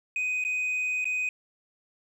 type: tone with dropouts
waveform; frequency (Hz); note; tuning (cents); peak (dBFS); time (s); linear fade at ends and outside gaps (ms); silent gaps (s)
sine; 2501; D#7; +8; -23; 0.16-1.29; 2; 0.44-0.449 / 1.044-1.054
effects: tanh soft clip ceiling -25 dBFS + 10-bit